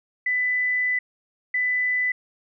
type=tone pair in turn; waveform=sine; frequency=1996 / 1996 Hz; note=B6 / B6; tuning=+18 / +18 cents; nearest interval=unison; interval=0 cents; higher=neither; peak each=-20 dBFS; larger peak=neither; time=0.26-0.99 / 1.54-2.12 s; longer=first; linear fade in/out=5 ms; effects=none